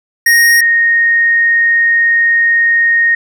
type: tone pair in turn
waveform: square / sine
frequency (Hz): 1864.7 / 1858.1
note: A#6 / A#6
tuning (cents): 0 / -6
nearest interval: unison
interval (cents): 6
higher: first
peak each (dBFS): -6 / -7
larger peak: first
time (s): 0.26-0.61 / 0.61-3.15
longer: second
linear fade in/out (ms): 5
effects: none